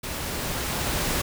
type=noise with level ramp; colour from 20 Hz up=pink; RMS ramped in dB=-32 to -25 dBFS; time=0.03-1.22 s; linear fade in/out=10 ms; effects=none